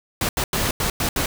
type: noise bursts at uneven times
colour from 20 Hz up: pink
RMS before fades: -22 dBFS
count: 6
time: 0.21-0.29 / 0.37-0.44 / 0.53-0.71 / 0.8-0.9 / 1-1.09 / 1.16-1.26 s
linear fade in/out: 2 ms
effects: none